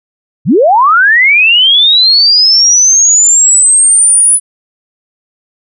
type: linear sweep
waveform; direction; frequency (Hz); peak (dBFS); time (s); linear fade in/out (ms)
sine; up; 103.2 to 10000; -3; 0.45-4.4; 50
effects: none